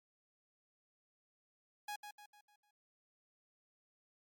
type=tone with echo; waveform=sawtooth; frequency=830.6 Hz; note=G#5; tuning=in tune; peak=-37 dBFS; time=1.88-1.96 s; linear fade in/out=5 ms; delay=150 ms; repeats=5; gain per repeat=-7 dB; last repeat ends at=2.71 s; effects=MP3 96 kbps